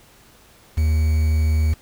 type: tone with quantisation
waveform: triangle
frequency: 78.1 Hz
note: D#2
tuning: 7 cents sharp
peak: -13 dBFS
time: 0.77-1.74 s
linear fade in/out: 10 ms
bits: 6
effects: pink hiss -51 dBFS RMS until 1.81 s